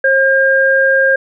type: tone pair together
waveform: sine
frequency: 536.6 / 1608 Hz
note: C5 / G6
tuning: +44 / +44 cents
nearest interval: octave + perfect fifth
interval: 1900 cents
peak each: -12 / -10 dBFS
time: 0.04-1.16 s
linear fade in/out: 5 ms
effects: none